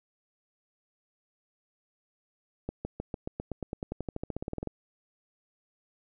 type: accelerating click train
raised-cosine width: 2 ms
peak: -20 dBFS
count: 23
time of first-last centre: 2.69-4.673 s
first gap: 160 ms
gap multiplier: 0.94
effects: none